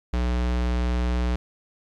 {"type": "tone", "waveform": "square", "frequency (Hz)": 60.8, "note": "B1", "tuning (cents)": -26, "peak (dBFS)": -22, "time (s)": [0.13, 1.36], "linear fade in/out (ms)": 5, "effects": ["low-pass 5000 Hz 12 dB/octave", "10-bit"]}